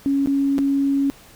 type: tone with dropouts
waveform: sine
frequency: 277.2 Hz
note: C#4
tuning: in tune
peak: -16 dBFS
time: 0.06-1.1 s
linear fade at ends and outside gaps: 0 ms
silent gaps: 0.26-0.273 / 0.582-0.588 s
effects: pink hiss -47 dBFS RMS until 1.35 s